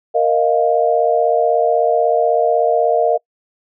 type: chord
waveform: sine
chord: Bb suspended fourth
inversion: none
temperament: equal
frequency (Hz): 466.2 / 622.3 / 698.5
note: Bb4 / Eb5 / F5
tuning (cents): 0 / 0 / 0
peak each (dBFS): -16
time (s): 0.14-3.18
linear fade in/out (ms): 20
effects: noise-tail reverb RT60 0.1 s tail -25 dB re dry